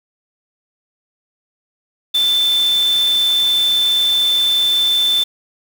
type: tone in noise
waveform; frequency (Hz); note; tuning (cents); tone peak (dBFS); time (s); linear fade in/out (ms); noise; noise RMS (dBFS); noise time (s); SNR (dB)
sine; 3535; A7; +7; -12; 2.14-5.24; 10; white; -29; 2.14-5.24; +14
effects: none